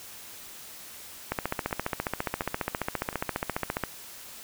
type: two click trains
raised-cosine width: 0.5 ms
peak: -23 / -12 dBFS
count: 4 / 38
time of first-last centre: 1.71-3.838 / 1.32-3.837 s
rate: 1.41 / 14.7 Hz
effects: white hiss -45 dBFS RMS until 4.43 s